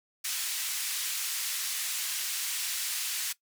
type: band-pass noise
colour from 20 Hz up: white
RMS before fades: -33 dBFS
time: 0.24-3.33 s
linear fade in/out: 10 ms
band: 1900 to 12000 Hz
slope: 12 dB/octave
effects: noise-tail reverb RT60 0.1 s tail -18 dB re dry